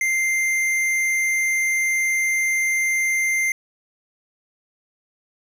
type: tone with tanh clipping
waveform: sine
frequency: 2093 Hz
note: C7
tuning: in tune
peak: -20 dBFS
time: 0.01-3.52 s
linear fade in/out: 2 ms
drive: 14 dB
effects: none